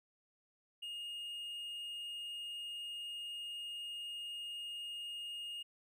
triangle tone, 2848 Hz, F7, 33 cents sharp, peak -40 dBFS, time 0.82-5.63 s, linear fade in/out 10 ms, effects none

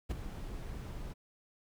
brown noise with ADSR envelope, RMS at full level -32 dBFS, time 0.09-1.14 s, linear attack 23 ms, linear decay 11 ms, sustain -10 dB, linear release 24 ms, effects none

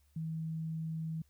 sine tone, 160.5 Hz, E3, 46 cents flat, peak -35 dBFS, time 0.16-1.22 s, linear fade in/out 5 ms, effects added 71 Hz sine -66 dBFS peak until 1.29 s + white hiss -75 dBFS RMS until 1.29 s

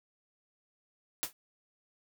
white noise with exponential decay, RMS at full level -29 dBFS, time 1.23-1.33 s, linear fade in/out 0 ms, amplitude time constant 21 ms, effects none

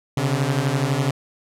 sawtooth beating tone pair, 130.81 / 142.81 Hz, C3 / D3, 0 / -48 cents, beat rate 12 Hz, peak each -18 dBFS, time 0.17-1.11 s, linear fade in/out 5 ms, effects low-pass 11000 Hz 12 dB/octave

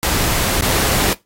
pink noise with dropouts, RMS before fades -17 dBFS, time 0.03-1.13 s, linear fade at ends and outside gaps 0 ms, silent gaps 0.609-0.623 s, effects noise-tail reverb RT60 0.2 s tail -19 dB re dry + AAC 48 kbps

